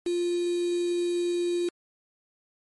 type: tone with quantisation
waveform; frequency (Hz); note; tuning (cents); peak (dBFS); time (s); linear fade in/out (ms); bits
sine; 349.2; F4; 0; -24; 0.06-1.69; 5; 6
effects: MP3 48 kbps

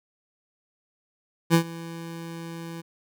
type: tone with ADSR envelope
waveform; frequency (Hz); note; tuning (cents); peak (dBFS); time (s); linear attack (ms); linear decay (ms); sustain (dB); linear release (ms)
25% pulse; 166.6; E3; +19; -10; 1.5-2.82; 41; 89; -21; 19
effects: none

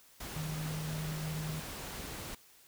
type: tone in noise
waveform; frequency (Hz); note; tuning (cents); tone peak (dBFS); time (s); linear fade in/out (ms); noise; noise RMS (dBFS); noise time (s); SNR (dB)
sine; 155.56; D#3; 0; -36; 0.36-1.6; 5; pink; -43; 0.2-2.35; +4
effects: white hiss -61 dBFS RMS until 2.67 s

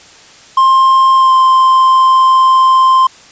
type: tone with pitch glide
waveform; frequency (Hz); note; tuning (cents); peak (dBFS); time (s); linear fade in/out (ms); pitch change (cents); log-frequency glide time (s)
triangle; 1058 to 1045.8; C6 to C6; +19 to -1; -3; 0.57-3.07; 5; -20; 1.16-1.32
effects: white hiss -39 dBFS RMS until 3.31 s + resampled to 16000 Hz

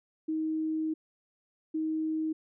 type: tone pair in turn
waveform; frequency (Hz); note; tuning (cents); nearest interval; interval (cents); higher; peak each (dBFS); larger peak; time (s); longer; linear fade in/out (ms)
sine; 315.2 / 315.2; D#4 / D#4; +23 / +23; unison; 0; neither; -28; neither; 0.28-0.94 / 1.74-2.33; first; 10
effects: none

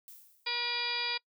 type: noise with exponential decay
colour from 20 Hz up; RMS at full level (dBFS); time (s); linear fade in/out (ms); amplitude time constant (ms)
violet; -48; 0.08-0.73; 0; 140
type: harmonic tone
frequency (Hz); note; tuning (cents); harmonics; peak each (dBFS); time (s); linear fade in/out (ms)
480.6; B4; -47; 1 / 2 / 3 / 4 / 5 / 6 / 7 / 8 / 9 / 10; -47 / -40 / -45 / -42 / -36 / -47 / -40 / -38 / -46 / -35; 0.46-1.18; 10
effects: noise-tail reverb RT60 0.1 s tail -25 dB re dry

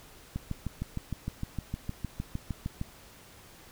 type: click train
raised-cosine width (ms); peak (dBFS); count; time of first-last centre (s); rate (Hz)
5; -20; 17; 0.36-2.814; 6.52
effects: pink hiss -53 dBFS RMS until 3.71 s

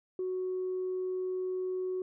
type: tone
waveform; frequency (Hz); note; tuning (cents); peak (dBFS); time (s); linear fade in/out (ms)
sine; 370; F#4; 0; -30; 0.19-2.02; 2
effects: tanh soft clip ceiling -27 dBFS

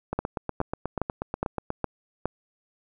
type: two click trains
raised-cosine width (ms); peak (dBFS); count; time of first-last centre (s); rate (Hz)
1; -11 / -14; 6 / 14; 0.19-2.256 / 0.13-1.704; 2.42 / 8.26
effects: none

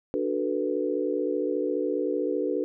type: chord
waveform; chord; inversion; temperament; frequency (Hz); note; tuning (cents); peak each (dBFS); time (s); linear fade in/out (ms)
sine; B minor seventh; first; equal with one note detuned; 295 / 370 / 440 / 493.9; D4 / F#4 / A4 / B4; +8 / 0 / 0 / 0; -30; 0.14-2.64; 0
effects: none

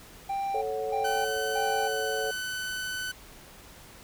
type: tone bursts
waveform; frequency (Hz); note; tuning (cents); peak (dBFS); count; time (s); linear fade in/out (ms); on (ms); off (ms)
triangle; 788; G5; +9; -26; 3; 0.29-1.88; 10; 330; 300
type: chord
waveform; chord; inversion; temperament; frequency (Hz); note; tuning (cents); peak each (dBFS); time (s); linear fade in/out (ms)
sine; F# minor; first; equal; 440 / 554.4 / 740; A4 / C#5 / F#5; 0 / 0 / 0; -31 / -34 / -35; 0.54-2.31; 5
type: tone with pitch glide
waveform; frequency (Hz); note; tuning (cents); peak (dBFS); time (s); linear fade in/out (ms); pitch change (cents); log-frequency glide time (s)
sawtooth; 1517 to 1505.7; F#6 to F#6; +43 to +30; -28; 1.04-3.12; 10; -13; 1.59-1.69
effects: pink hiss -50 dBFS RMS until 4.03 s

